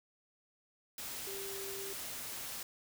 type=tone in noise; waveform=sine; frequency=392 Hz; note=G4; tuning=in tune; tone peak=-44 dBFS; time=1.27-1.93 s; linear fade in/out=2 ms; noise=white; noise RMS=-43 dBFS; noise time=0.98-2.63 s; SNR=-4 dB; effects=none